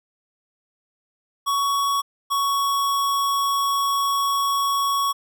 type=tone pair in turn; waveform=square; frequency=1119 / 1114.9 Hz; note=C#6 / C#6; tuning=+16 / +10 cents; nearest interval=unison; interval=6 cents; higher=first; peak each=-20 dBFS; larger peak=neither; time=1.46-2.02 / 2.3-5.13 s; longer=second; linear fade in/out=20 ms; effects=none